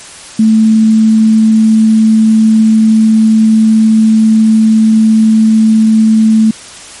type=tone; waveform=sine; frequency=220 Hz; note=A3; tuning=in tune; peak=-3 dBFS; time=0.39-6.51 s; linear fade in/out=5 ms; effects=white hiss -30 dBFS RMS until 7 s + MP3 48 kbps